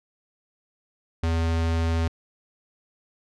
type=tone; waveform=square; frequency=82.41 Hz; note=E2; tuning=in tune; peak=-22 dBFS; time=1.23-2.08 s; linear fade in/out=5 ms; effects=low-pass 6000 Hz 12 dB/octave

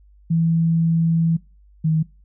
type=tone pair in turn; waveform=sine; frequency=164.81 / 158.21 Hz; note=E3 / D#3; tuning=0 / +29 cents; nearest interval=minor second; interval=71 cents; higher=first; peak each=-15 dBFS; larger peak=neither; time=0.3-1.37 / 1.84-2.03 s; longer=first; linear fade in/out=10 ms; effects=noise-tail reverb RT60 0.3 s tail -22 dB re dry + added 50 Hz sine -48 dBFS peak until 2.24 s

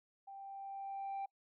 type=tone with level ramp; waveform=sine; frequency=786 Hz; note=G5; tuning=4 cents sharp; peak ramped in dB=-48 to -35 dBFS; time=0.27-1.26 s; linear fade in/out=10 ms; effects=noise-tail reverb RT60 0.1 s tail -26 dB re dry + tanh soft clip ceiling -37 dBFS

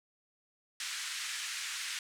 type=band-pass noise; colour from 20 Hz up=pink; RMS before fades=-39 dBFS; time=0.8-1.99 s; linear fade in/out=2 ms; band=1600 to 9100 Hz; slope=24 dB/octave; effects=none

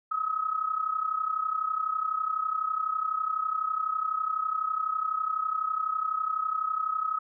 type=tone with amplitude modulation; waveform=sine; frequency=1276 Hz; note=D#6; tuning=43 cents sharp; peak=-23 dBFS; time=0.11-7.19 s; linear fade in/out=10 ms; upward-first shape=sine; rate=32 Hz; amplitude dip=75%; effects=none

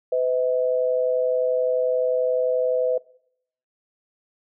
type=tone pair together; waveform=sine; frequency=506 / 637.5 Hz; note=B4 / D#5; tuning=+42 / +42 cents; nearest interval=major third; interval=400 cents; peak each=-20 / -25 dBFS; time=0.12-2.98 s; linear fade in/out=5 ms; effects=noise-tail reverb RT60 0.7 s tail -22 dB re dry

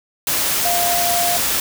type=tone in noise; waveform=sine; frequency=698.5 Hz; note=F5; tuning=in tune; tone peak=-19 dBFS; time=0.65-1.37 s; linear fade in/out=2 ms; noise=white; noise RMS=-19 dBFS; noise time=0.27-1.6 s; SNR=-3 dB; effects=none

